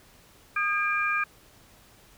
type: tone cluster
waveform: sine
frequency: 1228 / 1617 / 2385 Hz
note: D#6 / G#6 / D7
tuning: -23 / -47 / +26 cents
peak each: -28 dBFS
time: 0.56-1.24 s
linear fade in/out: 5 ms
effects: pink hiss -56 dBFS RMS until 2.17 s